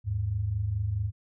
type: tone pair together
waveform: sine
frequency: 79.3 / 104 Hz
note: D#2 / G#2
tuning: +33 / +3 cents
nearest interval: perfect fourth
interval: 470 cents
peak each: -33 / -27 dBFS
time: 0.04-1.12 s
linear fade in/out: 50 ms
effects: none